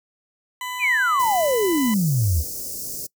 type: tone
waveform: 20% pulse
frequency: 1000 Hz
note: B5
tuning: 21 cents sharp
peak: -23 dBFS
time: 0.61-1.94 s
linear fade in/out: 2 ms
type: exponential sweep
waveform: sine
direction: down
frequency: 2569 to 70 Hz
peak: -17 dBFS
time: 0.79-2.44 s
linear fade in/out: 50 ms
type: band-stop noise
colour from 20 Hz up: white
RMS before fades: -31 dBFS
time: 1.19-3.07 s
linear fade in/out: 10 ms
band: 580 to 5000 Hz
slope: 48 dB/octave
effects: noise-tail reverb RT60 0.1 s tail -23 dB re dry